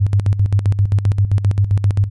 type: tone with tremolo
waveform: sine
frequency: 100 Hz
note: G2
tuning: 35 cents sharp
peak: -9 dBFS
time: 0-2.1 s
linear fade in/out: 20 ms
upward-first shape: square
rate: 7.6 Hz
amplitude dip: 70%
effects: MP3 48 kbps